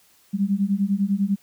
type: beating tone pair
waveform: sine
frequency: 193.5 / 203.5 Hz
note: G3 / G#3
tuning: -22 / -35 cents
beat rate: 10 Hz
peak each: -22 / -22 dBFS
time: 0.33-1.36 s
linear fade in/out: 20 ms
effects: white hiss -58 dBFS RMS until 1.42 s